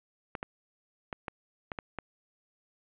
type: clicks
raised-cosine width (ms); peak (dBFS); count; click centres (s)
0.5; -20; 7; 0.352 / 0.429 / 1.128 / 1.282 / 1.718 / 1.788 / 1.987
effects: resampled to 8000 Hz + 10-bit